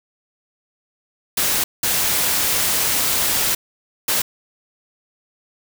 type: noise bursts at uneven times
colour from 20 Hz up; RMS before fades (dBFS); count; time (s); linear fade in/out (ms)
white; -19; 3; 1.37-1.64 / 1.83-3.55 / 4.08-4.22; 5
effects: none